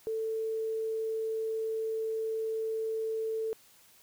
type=tone; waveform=sine; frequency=443.6 Hz; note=A4; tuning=14 cents sharp; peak=-30 dBFS; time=0.07-3.53 s; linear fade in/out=0 ms; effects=white hiss -60 dBFS RMS until 4.02 s